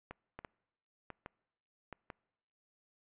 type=clicks; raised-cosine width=0.5 ms; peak=-29 dBFS; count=7; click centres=0.11 / 0.39 / 0.448 / 1.103 / 1.261 / 1.927 / 2.102 s; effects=noise-tail reverb RT60 1.0 s tail -26 dB re dry + resampled to 8000 Hz